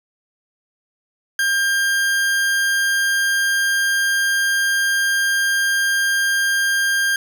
40% pulse tone, 1600 Hz, G6, 35 cents sharp, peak -15 dBFS, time 1.39-7.16 s, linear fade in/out 2 ms, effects none

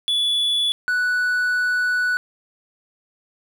triangle tone pair in turn, 3432 / 1481 Hz, A7 / F#6, -44 / +1 cents, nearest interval octave + minor third, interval 1455 cents, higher first, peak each -16 dBFS, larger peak neither, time 0.08-0.72 / 0.88-2.17 s, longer second, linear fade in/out 0 ms, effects none

